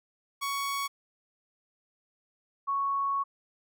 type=tone pair in turn; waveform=sawtooth / sine; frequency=1116 / 1108.9 Hz; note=C#6 / C#6; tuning=+11 / 0 cents; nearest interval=unison; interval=11 cents; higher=first; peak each=-26 dBFS; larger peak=neither; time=0.41-0.88 / 2.67-3.24 s; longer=second; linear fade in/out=20 ms; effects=none

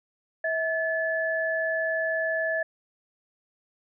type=tone pair together; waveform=sine; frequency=646.5 / 1726 Hz; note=E5 / A6; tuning=-34 / -34 cents; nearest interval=octave + perfect fourth; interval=1700 cents; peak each=-27 dBFS; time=0.44-2.63 s; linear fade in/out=5 ms; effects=none

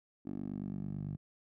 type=tone with band-pass filter sweep; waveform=10% pulse; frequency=49 Hz; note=G1; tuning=in tune; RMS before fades=-40 dBFS; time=0.25-1.17 s; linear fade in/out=20 ms; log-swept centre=280 to 140 Hz; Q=2.4; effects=none

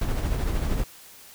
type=noise with tremolo; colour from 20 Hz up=brown; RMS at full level=-23 dBFS; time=0.01-0.84 s; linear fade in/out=5 ms; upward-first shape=sine; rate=13 Hz; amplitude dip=45%; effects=white hiss -48 dBFS RMS until 1.34 s

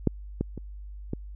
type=clicks; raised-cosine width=3 ms; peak=-8 / -13 / -23 / -16 dBFS; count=4; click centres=0.073 / 0.41 / 0.577 / 1.134 s; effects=added 50 Hz sine -38 dBFS peak until 1.35 s

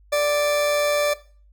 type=tone with amplitude modulation; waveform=40% pulse; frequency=587.3 Hz; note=D5; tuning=in tune; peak=-16 dBFS; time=0.12-1.14 s; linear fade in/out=10 ms; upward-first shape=sine; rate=157 Hz; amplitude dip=25%; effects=noise-tail reverb RT60 0.4 s tail -17 dB re dry + added 50 Hz sine -50 dBFS peak until 1.52 s

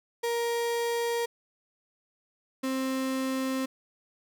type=tone pair in turn; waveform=35% pulse; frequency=469.3 / 263.4 Hz; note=A#4 / C4; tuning=+12 / +12 cents; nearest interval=minor seventh; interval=1000 cents; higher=first; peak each=-25 / -26 dBFS; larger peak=first; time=0.23-1.26 / 2.63-3.66 s; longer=neither; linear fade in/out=10 ms; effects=none

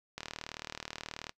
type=click train; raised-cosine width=0.2 ms; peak=-21 dBFS; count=44; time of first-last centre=0.18-1.294 s; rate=38.6 Hz; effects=noise-tail reverb RT60 0.1 s tail -22 dB re dry

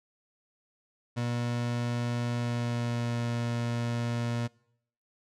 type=tone with pitch glide; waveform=30% pulse; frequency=120 to 118.48 Hz; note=B2 to A#2; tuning=-49 to +29 cents; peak=-26 dBFS; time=1.16-4.48 s; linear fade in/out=20 ms; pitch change=-22 cents; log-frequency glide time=2.25-3.26 s; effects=noise-tail reverb RT60 0.7 s tail -24 dB re dry + low-pass 7000 Hz 12 dB/octave

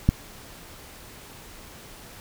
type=click; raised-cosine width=5 ms; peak=-4 dBFS; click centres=0.09 s; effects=pink hiss -45 dBFS RMS until 2.2 s

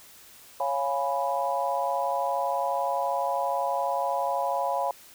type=chord; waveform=sine; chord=C# dominant seventh; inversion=none; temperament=equal; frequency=554.4 / 698.5 / 830.6 / 987.8 Hz; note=C#5 / E#5 / G#5 / B5; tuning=0 / 0 / 0 / 0 cents; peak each=-30 dBFS; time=0.6-4.91 s; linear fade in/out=2 ms; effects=white hiss -51 dBFS RMS until 5.14 s

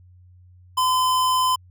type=tone; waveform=square; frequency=1021 Hz; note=C6; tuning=43 cents flat; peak=-18 dBFS; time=0.77-1.56 s; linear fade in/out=10 ms; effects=added 90 Hz sine -47 dBFS peak until 1.7 s

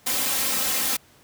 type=noise with comb filter; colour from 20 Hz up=white; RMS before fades=-24 dBFS; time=0.06-0.97 s; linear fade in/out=10 ms; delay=3.8 ms; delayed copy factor=+0.8; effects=pink hiss -55 dBFS RMS until 1.23 s + high-pass 60 Hz 12 dB/octave

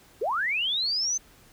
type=linear sweep; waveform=sine; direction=up; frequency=362.2 to 6272 Hz; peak=-24 dBFS; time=0.21-1.18 s; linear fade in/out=10 ms; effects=pink hiss -56 dBFS RMS until 1.52 s

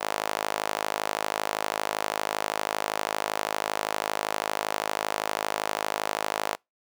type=tone with high-pass filter; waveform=sawtooth; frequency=52.6 Hz; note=G#1; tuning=23 cents sharp; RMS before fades=-30 dBFS; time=0-6.56 s; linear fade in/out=20 ms; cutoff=710 Hz; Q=1.5; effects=noise-tail reverb RT60 0.2 s tail -26 dB re dry

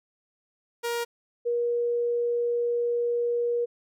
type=tone pair in turn; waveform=sawtooth / sine; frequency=471.7 / 476.6 Hz; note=A#4 / A#4; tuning=+20 / +38 cents; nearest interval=unison; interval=18 cents; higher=second; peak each=-23 / -23 dBFS; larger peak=neither; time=0.83-1.05 / 1.45-3.66 s; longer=second; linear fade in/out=20 ms; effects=none

